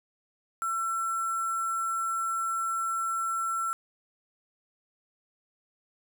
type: tone with sample-and-hold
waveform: sine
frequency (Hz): 1345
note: E6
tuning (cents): +34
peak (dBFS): -27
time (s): 0.62-3.73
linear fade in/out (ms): 0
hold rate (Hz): 8820
effects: none